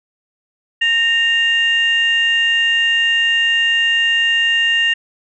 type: tone pair together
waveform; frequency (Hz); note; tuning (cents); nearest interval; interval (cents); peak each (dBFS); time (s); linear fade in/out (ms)
sine; 1844.1 / 2800; A#6 / F7; -19 / +4; perfect fifth; 723; -14; 0.81-4.94; 10
effects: tanh soft clip ceiling -6 dBFS